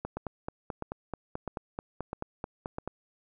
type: two click trains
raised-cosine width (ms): 1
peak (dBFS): -20 / -20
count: 14 / 5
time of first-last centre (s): 0.05-2.876 / 0.17-2.784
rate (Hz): 4.6 / 1.53
effects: none